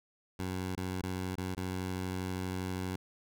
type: tone with dropouts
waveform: 15% pulse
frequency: 92.5 Hz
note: F#2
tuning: in tune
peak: -28 dBFS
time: 0.39-2.96 s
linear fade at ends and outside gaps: 5 ms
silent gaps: 0.753-0.775 / 1.017-1.034 / 1.355-1.378 / 1.549-1.569 s
effects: none